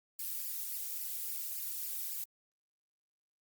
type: noise with flanger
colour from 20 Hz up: violet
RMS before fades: -39 dBFS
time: 0.19-2.24 s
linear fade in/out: 2 ms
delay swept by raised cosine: 0.39 to 2.19 ms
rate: 3.6 Hz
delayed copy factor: +0.85
effects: Opus 48 kbps